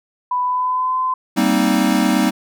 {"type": "tone with pitch glide", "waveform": "sine", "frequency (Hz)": [993, 1025.6], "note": ["B5", "C6"], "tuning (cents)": [9, -35], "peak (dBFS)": -16, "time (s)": [0.31, 1.14], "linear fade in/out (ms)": 5, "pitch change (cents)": 56, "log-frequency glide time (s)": [0.42, 0.97]}
{"type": "chord", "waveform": "square", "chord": "C minor seventh", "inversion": "second", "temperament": "equal", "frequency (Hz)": [196, 233.1, 261.6, 311.1], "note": ["G3", "Bb3", "C4", "Eb4"], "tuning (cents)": [0, 0, 0, 0], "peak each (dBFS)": -20, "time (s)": [1.36, 2.31], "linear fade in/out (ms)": 20}
{"effects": []}